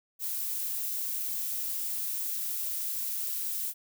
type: noise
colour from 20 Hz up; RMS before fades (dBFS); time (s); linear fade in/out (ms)
violet; -33; 0.19-3.74; 50
effects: none